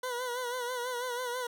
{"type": "tone with vibrato", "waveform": "20% pulse", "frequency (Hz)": 493.9, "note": "B4", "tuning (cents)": 0, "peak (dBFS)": -28, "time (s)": [0.03, 1.47], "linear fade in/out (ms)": 5, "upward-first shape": "sine", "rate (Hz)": 6.1, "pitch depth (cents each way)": 60, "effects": []}